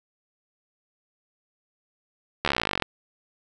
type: slowing click train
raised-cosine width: 0.3 ms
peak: -7 dBFS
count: 22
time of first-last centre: 2.45-2.823 s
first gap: 13 ms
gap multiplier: 1.03
effects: none